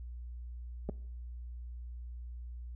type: clicks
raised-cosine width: 2 ms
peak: -24 dBFS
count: 2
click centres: 0.89 / 0.895 s
effects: noise-tail reverb RT60 0.7 s tail -22 dB re dry + added 60 Hz sine -41 dBFS peak until 2.75 s